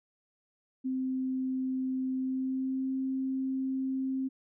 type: tone with pitch glide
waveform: sine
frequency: 260.2 to 264.3 Hz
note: C4 to C4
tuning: -9 to +18 cents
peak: -29 dBFS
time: 0.84-4.29 s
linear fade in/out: 20 ms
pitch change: +27 cents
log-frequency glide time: 2.16-2.93 s
effects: none